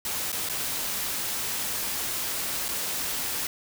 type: noise with dropouts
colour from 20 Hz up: white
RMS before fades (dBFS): -30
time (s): 0.05-3.47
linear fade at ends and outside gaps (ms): 2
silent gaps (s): 0.319-0.327 / 0.489-0.496 / 2.683-2.687
effects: none